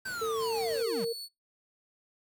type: noise with tremolo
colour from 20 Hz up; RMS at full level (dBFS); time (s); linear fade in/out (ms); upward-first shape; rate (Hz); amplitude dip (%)
pink; -46; 0.05-0.83; 5; triangle; 6.1; 30
type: linear sweep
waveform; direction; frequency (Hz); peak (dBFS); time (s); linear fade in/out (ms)
square; down; 1568 to 154.2; -35; 0.05-1.05; 10
type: tone with pitch glide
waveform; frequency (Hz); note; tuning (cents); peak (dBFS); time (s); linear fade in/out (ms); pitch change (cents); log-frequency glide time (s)
sine; 448.9 to 462.3; A4 to A#4; +35 to -14; -29; 0.21-1.13; 10; +51; 0.35-0.98
type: tone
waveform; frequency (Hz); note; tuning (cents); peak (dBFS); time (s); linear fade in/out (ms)
40% pulse; 4435; C#8; 0; -37; 0.39-1.29; 50
effects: noise-tail reverb RT60 0.2 s tail -24 dB re dry + high-pass 100 Hz 12 dB/octave